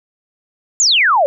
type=exponential sweep; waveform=sine; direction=down; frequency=7450 to 538 Hz; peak=-9 dBFS; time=0.8-1.26 s; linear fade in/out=0 ms; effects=none